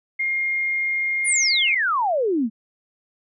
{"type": "tone", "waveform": "sine", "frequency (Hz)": 2127, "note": "C7", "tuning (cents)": 28, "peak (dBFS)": -20, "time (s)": [0.19, 1.76], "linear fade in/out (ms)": 10}
{"type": "exponential sweep", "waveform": "sine", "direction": "down", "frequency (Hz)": [10548, 207.7], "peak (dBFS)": -18, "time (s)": [1.24, 2.5], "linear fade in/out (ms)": 50}
{"effects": []}